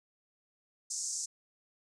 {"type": "band-pass noise", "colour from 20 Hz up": "pink", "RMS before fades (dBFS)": -37, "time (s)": [0.9, 1.26], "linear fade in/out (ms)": 10, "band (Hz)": [5700, 8200], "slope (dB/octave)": 48, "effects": []}